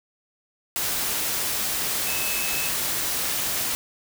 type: tone in noise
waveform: sine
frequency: 2596 Hz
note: E7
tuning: 27 cents flat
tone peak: -31 dBFS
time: 2.07-2.69 s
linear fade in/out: 0 ms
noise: white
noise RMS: -26 dBFS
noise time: 0.76-3.75 s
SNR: -8 dB
effects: none